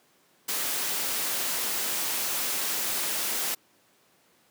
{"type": "noise", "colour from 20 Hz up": "white", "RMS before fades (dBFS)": -29, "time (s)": [0.48, 3.55], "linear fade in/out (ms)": 10, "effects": ["pink hiss -63 dBFS RMS until 4.5 s", "high-pass 200 Hz 12 dB/octave"]}